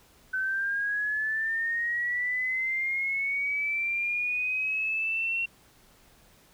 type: linear sweep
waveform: sine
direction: up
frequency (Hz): 1517 to 2737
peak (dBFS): -26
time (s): 0.33-5.46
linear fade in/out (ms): 10
effects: pink hiss -59 dBFS RMS until 6.53 s